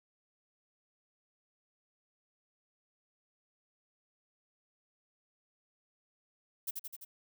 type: noise with echo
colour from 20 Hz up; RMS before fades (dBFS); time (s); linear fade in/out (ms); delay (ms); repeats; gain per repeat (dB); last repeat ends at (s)
violet; -36; 6.67-6.71; 10; 85; 4; -3; 7.05
effects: none